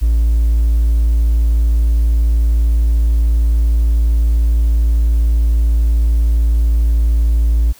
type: tone with hard clipping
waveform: triangle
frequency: 56.5 Hz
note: A1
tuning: 47 cents sharp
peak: -10 dBFS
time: 0.01-7.73 s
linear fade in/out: 20 ms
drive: 4 dB
effects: white hiss -45 dBFS RMS until 7.79 s